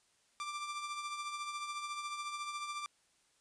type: tone with tremolo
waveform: sawtooth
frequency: 1180 Hz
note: D6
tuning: 8 cents sharp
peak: -33 dBFS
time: 0.4-2.86 s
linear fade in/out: 0 ms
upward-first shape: triangle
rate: 14 Hz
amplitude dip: 55%
effects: white hiss -72 dBFS RMS until 3.4 s + resampled to 22050 Hz